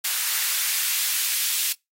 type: noise with high-pass filter sweep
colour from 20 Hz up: white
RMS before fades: -24 dBFS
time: 0.04-1.73 s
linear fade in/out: 10 ms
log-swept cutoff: 1400 to 2500 Hz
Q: 0.88
effects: noise-tail reverb RT60 0.2 s tail -25 dB re dry + AAC 48 kbps